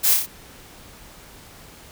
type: noise with echo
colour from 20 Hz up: blue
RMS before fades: -18 dBFS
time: 0.03-0.15 s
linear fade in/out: 20 ms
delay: 29 ms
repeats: 4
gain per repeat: -3 dB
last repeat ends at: 0.266 s
effects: pink hiss -45 dBFS RMS until 1.91 s